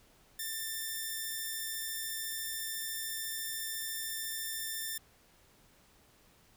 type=tone; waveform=5% pulse; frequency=1786 Hz; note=A6; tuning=25 cents sharp; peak=-25 dBFS; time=0.39-4.98 s; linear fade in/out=5 ms; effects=pink hiss -64 dBFS RMS until 6.56 s